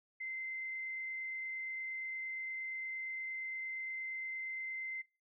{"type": "tone with frequency modulation", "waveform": "sine", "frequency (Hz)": 2073, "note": "C7", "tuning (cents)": -17, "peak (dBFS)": -39, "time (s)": [0.2, 5.02], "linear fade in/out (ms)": 10, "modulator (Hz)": 28.6, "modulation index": 0.39, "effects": ["noise-tail reverb RT60 0.3 s tail -24 dB re dry"]}